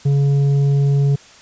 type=tone with tanh clipping; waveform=triangle; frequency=140.5 Hz; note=C#3; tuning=24 cents sharp; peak=-13 dBFS; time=0.05-1.16 s; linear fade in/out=10 ms; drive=10 dB; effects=white hiss -44 dBFS RMS until 1.41 s + resampled to 16000 Hz